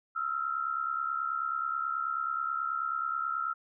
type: tone pair together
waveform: sine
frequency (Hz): 1300 / 1369.3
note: E6 / F6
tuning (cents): -24 / -35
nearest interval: minor second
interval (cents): 89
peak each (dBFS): -33 / -32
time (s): 0.15-3.54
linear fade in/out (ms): 20
effects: none